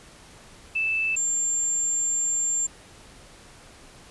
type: tone pair in turn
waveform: sine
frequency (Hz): 2637 / 7335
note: E7 / A#8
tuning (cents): 0 / -29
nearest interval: octave + tritone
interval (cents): 1771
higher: second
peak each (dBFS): -22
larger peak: neither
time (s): 0.75-1.16 / 1.16-2.67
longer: second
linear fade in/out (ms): 10
effects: pink hiss -49 dBFS RMS until 4.1 s + resampled to 24000 Hz